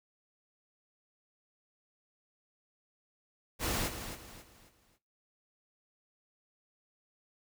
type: noise with echo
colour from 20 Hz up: pink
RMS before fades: -33 dBFS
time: 3.59-3.91 s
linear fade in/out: 50 ms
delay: 270 ms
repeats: 4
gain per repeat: -9 dB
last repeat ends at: 4.99 s
effects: noise-tail reverb RT60 0.3 s tail -18 dB re dry